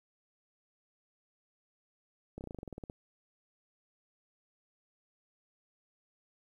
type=slowing click train; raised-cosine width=2 ms; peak=-29 dBFS; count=13; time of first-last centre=2.38-2.899 s; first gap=29 ms; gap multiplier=1.07; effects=11-bit